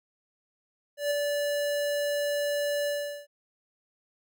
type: tone with ADSR envelope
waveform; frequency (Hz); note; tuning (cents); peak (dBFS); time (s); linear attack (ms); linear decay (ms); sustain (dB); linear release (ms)
square; 580; D5; -22; -24; 0.97-3.27; 140; 7; -3; 400
effects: none